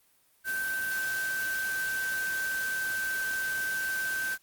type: tone in noise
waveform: sine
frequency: 1550 Hz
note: G6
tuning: 20 cents flat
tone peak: -29 dBFS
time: 0.44-4.38 s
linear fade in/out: 50 ms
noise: white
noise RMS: -39 dBFS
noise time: 0.44-4.38 s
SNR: +7 dB
effects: white hiss -66 dBFS RMS until 4.42 s + Opus 32 kbps